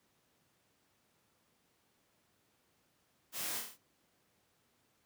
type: noise with echo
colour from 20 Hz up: white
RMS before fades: -41 dBFS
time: 3.32-3.62 s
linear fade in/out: 50 ms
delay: 27 ms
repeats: 6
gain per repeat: -3 dB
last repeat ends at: 3.782 s
effects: pink hiss -74 dBFS RMS until 5.05 s + high-pass 100 Hz 12 dB/octave